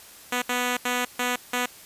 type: tone bursts at uneven times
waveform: 5% pulse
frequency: 246.9 Hz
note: B3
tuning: in tune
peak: -12 dBFS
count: 5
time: 0.32-0.42 / 0.49-0.77 / 0.85-1.05 / 1.19-1.36 / 1.53-1.66 s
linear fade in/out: 5 ms
effects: white hiss -47 dBFS RMS until 1.85 s + resampled to 32000 Hz